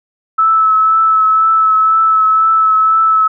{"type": "tone with vibrato", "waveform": "sine", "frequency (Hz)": 1305, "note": "E6", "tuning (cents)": -18, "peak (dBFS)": -7, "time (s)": [0.38, 3.28], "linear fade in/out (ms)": 10, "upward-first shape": "triangle", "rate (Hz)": 2, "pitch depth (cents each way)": 19, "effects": []}